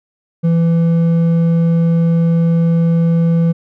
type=tone with hard clipping; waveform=sine; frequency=166.9 Hz; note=E3; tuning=22 cents sharp; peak=-11 dBFS; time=0.43-3.53 s; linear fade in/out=20 ms; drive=5 dB; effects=none